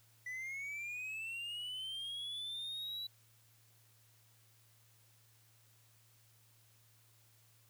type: linear sweep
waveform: triangle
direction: up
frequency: 1970 to 3951 Hz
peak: -39 dBFS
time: 0.26-3.07 s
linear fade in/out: 5 ms
effects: added 112 Hz sine -68 dBFS peak until 7.69 s + white hiss -69 dBFS RMS until 7.69 s